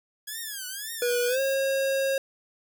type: tone with vibrato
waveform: 5% pulse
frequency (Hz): 1655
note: G#6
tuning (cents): -6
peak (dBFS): -23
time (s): 0.27-1.36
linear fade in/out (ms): 10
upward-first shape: triangle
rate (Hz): 1.9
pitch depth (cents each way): 210
type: tone with pitch glide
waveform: square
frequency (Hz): 485.1 to 541.4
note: B4 to C#5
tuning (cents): -31 to -41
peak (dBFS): -24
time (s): 1.02-2.18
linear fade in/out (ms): 2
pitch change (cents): +190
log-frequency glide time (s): 1.28-1.4
type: noise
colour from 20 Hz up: violet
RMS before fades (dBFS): -42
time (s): 1.09-1.54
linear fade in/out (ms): 0
effects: none